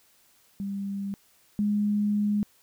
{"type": "tone pair in turn", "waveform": "sine", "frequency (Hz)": [198.4, 207.2], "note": ["G3", "G#3"], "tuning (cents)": [21, -4], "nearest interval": "minor second", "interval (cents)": 75, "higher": "second", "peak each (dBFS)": [-29, -22], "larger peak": "second", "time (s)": [[0.6, 1.14], [1.59, 2.43]], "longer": "second", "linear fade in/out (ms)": 0, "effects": ["white hiss -62 dBFS RMS until 2.62 s"]}